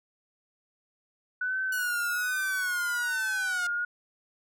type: tone with vibrato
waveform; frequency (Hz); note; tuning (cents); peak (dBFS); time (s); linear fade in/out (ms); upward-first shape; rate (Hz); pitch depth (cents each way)
sine; 1477; F#6; -3; -27; 1.41-3.85; 5; sine; 1.2; 67
type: linear sweep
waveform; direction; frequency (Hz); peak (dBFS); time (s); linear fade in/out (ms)
5% pulse; down; 1463 to 707; -24; 1.72-3.67; 5
effects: none